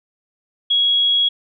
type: tone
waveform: sine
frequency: 3322 Hz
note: G#7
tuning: in tune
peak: -13 dBFS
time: 0.7-1.29 s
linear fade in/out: 10 ms
effects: none